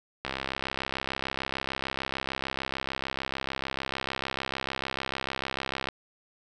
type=click train; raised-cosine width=0.3 ms; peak=-14 dBFS; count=377; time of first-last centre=0.25-5.887 s; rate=66.7 Hz; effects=none